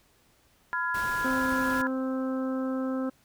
sine chord, F diminished, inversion second, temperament just, 1005.8 / 1396.9 / 1676.3 Hz, Cb6 / F6 / Ab6, +31 / 0 / +16 cents, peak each -31 dBFS, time 0.73-1.87 s, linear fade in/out 0 ms
pink noise, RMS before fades -40 dBFS, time 0.94-1.82 s, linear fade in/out 5 ms
harmonic tone, 261.6 Hz, C4, in tune, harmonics 1 / 2 / 3 / 4 / 5 / 6, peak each -28 / -34 / -47 / -45 / -41 / -49 dBFS, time 1.24-3.1 s, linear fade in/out 10 ms
effects pink hiss -64 dBFS RMS until 3.24 s

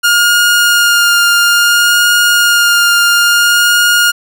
sawtooth tone with vibrato, 1416 Hz, F6, 23 cents sharp, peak -3 dBFS, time 0.03-4.12 s, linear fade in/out 20 ms, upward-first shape sine, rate 0.59 Hz, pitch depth 14 cents each way, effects none

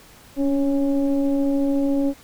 sine tone with frequency modulation, 279.9 Hz, C#4, 17 cents sharp, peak -17 dBFS, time 0.36-2.14 s, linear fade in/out 50 ms, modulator 273 Hz, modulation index 0.76, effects pink hiss -48 dBFS RMS until 2.23 s

